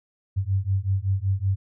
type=beating tone pair; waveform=sine; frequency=94.3 / 99.6 Hz; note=F#2 / G2; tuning=+33 / +28 cents; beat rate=5.3 Hz; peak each=-24 dBFS; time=0.36-1.56 s; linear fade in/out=20 ms; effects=none